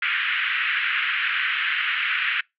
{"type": "band-pass noise", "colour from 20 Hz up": "pink", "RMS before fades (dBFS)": -24, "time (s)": [0.02, 2.41], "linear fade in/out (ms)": 5, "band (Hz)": [1400, 3000], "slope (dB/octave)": 48, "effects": ["noise-tail reverb RT60 0.2 s tail -26 dB re dry"]}